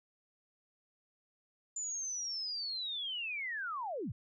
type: linear sweep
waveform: sine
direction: down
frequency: 7120 to 74.4 Hz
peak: -36 dBFS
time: 1.76-4.12 s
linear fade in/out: 5 ms
effects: none